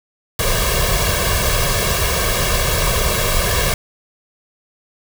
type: noise with comb filter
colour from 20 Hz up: pink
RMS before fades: -17 dBFS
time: 0.39-3.74 s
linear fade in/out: 2 ms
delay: 1.8 ms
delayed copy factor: +0.9
effects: none